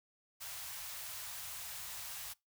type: band-stop noise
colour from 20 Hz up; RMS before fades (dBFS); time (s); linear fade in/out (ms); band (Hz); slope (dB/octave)
white; -45; 0.4-2.34; 20; 130 to 640; 24
effects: noise-tail reverb RT60 0.2 s tail -23 dB re dry